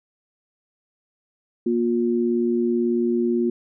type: tone pair together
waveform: sine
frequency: 237.3 / 355.5 Hz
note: A#3 / F4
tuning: +31 / +31 cents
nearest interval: perfect fifth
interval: 700 cents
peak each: -21 dBFS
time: 1.66-3.5 s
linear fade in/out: 5 ms
effects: none